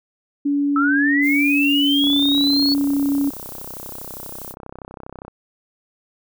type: tone with pitch glide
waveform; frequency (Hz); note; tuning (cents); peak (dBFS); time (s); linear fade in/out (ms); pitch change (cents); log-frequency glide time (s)
sine; 285.3 to 281; C#4 to C#4; +50 to +24; -16; 0.45-3.3; 10; -26; 1.53-3.01
type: linear sweep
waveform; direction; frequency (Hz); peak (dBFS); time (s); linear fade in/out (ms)
sine; up; 1289 to 4435; -17; 0.76-2.74; 2
type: noise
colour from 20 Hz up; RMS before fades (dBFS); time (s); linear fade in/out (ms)
violet; -35; 1.21-4.55; 50
type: click train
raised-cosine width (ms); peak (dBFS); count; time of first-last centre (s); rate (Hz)
1; -21; 106; 2.04-5.281; 32.4
effects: none